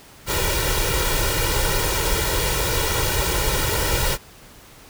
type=noise with comb filter; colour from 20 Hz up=pink; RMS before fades=-21 dBFS; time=0.26-4.18 s; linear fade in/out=50 ms; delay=2.1 ms; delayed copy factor=+0.85; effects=pink hiss -46 dBFS RMS until 4.89 s